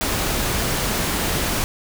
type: noise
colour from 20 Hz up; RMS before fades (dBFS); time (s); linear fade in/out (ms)
pink; -22; 0.01-1.64; 0
effects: none